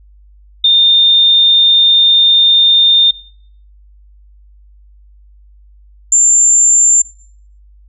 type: tone pair in turn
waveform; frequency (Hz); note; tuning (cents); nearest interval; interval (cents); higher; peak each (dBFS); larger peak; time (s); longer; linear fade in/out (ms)
sine; 3625 / 7265; A#7 / A#8; -49 / -46; octave; 1203; second; -5; neither; 0.64-3.11 / 6.12-7.02; first; 5
effects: noise-tail reverb RT60 0.6 s tail -21 dB re dry + added 50 Hz sine -40 dBFS peak until 7.88 s